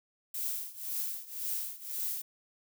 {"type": "noise with tremolo", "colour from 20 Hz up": "violet", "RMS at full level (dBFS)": -33, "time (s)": [0.34, 2.22], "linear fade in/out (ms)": 5, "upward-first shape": "triangle", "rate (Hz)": 1.9, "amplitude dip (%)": 90, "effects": []}